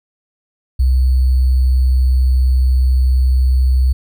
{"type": "tone with sample-and-hold", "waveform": "sine", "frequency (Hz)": 64.3, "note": "C2", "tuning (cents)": -30, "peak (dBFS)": -9, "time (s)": [0.79, 3.93], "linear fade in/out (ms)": 10, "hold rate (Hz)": 4410, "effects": []}